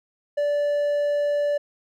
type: tone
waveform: triangle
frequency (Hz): 582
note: D5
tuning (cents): -16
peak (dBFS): -18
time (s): 0.37-1.58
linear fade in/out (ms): 10
effects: none